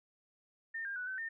sine tone with pitch steps, 1815 / 1603 / 1481 / 1529 / 1816 Hz, A#6 / G6 / F#6 / G6 / A#6, -47 / +38 / +1 / -44 / -46 cents, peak -37 dBFS, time 0.74-1.29 s, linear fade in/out 10 ms, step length 110 ms, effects none

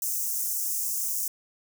white high-pass noise, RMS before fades -29 dBFS, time 0.02-1.28 s, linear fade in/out 2 ms, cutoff 5800 Hz, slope 48 dB/octave, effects none

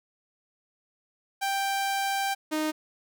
sawtooth tone pair in turn, 786 / 309.4 Hz, G5 / D#4, +4 / -10 cents, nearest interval octave + major third, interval 1614 cents, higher first, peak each -22 dBFS, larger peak neither, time 1.41-2.35 / 2.51-2.72 s, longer first, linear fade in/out 20 ms, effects none

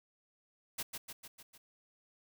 white noise with echo, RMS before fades -38 dBFS, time 0.78-0.83 s, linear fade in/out 10 ms, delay 150 ms, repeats 5, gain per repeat -4 dB, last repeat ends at 1.58 s, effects none

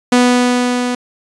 sawtooth tone with level ramp, 246.7 Hz, B3, 2 cents flat, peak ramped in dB -3 to -12 dBFS, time 0.12-0.95 s, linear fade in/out 5 ms, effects resampled to 22050 Hz

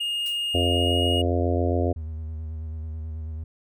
triangle tone with pitch glide, 2843 to 2873 Hz, F7 to F7, +30 to +48 cents, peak -23 dBFS, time 0-1.22 s, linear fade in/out 10 ms, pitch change +18 cents, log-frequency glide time 0.6-0.98 s
blue noise with exponential decay, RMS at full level -37 dBFS, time 0.26-0.48 s, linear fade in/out 1 ms, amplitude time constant 47 ms
harmonic tone, 87.31 Hz, F2, in tune, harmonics 1 / 3 / 4 / 5 / 6 / 7 / 8, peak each -23 / -28 / -29 / -30 / -31 / -31 / -32 dBFS, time 0.54-1.93 s, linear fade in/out 10 ms
triangle tone with vibrato, 78.9 Hz, D#2, 25 cents sharp, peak -28 dBFS, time 1.96-3.44 s, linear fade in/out 5 ms, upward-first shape square, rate 9.2 Hz, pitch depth 31 cents each way
effects none

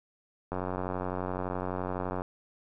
click train, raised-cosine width 1 ms, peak -19 dBFS, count 157, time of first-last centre 0.52-2.219 s, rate 91.8 Hz, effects none

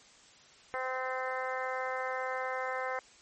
harmonic tone, 258.4 Hz, C4, 21 cents flat, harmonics 2 / 3 / 4 / 5 / 6 / 7 / 8, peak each -37 / -39 / -40 / -41 / -42 / -42 / -43 dBFS, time 0.74-2.99 s, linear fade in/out 0 ms, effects white hiss -58 dBFS RMS until 3.21 s + MP3 32 kbps

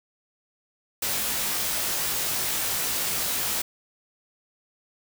white noise with comb filter, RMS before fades -27 dBFS, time 1.02-3.62 s, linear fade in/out 5 ms, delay 19 ms, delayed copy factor +0.7, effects none

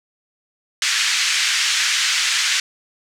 pink band-pass noise, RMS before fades -19 dBFS, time 0.82-2.6 s, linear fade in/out 2 ms, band 1700 to 7300 Hz, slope 24 dB/octave, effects none

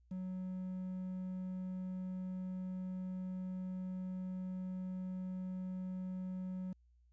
triangle tone with quantisation, 185 Hz, F#3, in tune, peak -37 dBFS, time 0.11-6.73 s, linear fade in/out 5 ms, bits 11, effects added 60 Hz sine -65 dBFS peak until 7.12 s + resampled to 16000 Hz

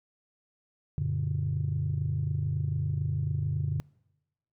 sine chord, Gb augmented, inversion none, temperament equal with one note detuned, 92.5 / 116.54 / 143.56 Hz, Gb2 / Bb2 / D3, 0 / 0 / -39 cents, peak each -31 / -33 / -28 dBFS, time 0.98-3.8 s, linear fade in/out 0 ms, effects noise-tail reverb RT60 1.0 s tail -26 dB re dry + tanh soft clip ceiling -20 dBFS

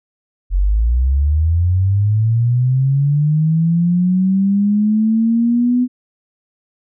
sine linear sweep, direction up, 43.52 to 251.1 Hz, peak -11 dBFS, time 0.5-5.88 s, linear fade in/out 50 ms, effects none

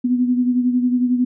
sine beating tone pair, 246.9 / 257.9 Hz, B3 / C4, 0 / -25 cents, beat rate 11 Hz, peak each -15 / -23 dBFS, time 0.04-1.25 s, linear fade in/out 10 ms, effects none

